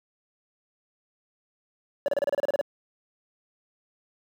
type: tone bursts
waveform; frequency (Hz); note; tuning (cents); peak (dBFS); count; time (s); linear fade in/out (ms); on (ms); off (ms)
triangle; 570; C#5; +48; -19; 11; 2.06-2.611; 0; 21; 32
effects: high-pass 200 Hz 12 dB/octave + 9-bit